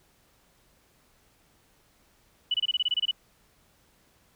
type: tone bursts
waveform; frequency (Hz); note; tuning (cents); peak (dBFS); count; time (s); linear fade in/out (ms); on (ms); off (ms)
sine; 2960; F#7; 0; -22; 11; 2.51-3.112; 5; 32; 25
effects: pink hiss -64 dBFS RMS until 4.35 s